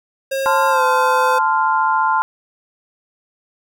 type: tone with pitch glide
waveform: square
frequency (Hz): 539 to 509.3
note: C#5 to C5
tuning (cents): -49 to -47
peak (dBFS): -19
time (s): 0.31-1.39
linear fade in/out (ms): 10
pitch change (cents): -98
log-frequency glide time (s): 0.69-0.83
type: chord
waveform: sine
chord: F major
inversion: first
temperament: equal with one note detuned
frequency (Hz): 880 / 1034.5 / 1396.9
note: A5 / C6 / F6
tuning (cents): 0 / -20 / 0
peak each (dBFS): -17 / -17 / -20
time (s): 0.46-2.22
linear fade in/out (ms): 0
effects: none